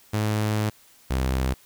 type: tone pair in turn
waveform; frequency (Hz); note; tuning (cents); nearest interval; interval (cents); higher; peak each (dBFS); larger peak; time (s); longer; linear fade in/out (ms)
sawtooth; 106.8 / 65.07; G#2 / C2; +49 / -9; major sixth; 858; first; -18; neither; 0.13-0.7 / 1.1-1.54; first; 10
effects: white hiss -55 dBFS RMS until 1.65 s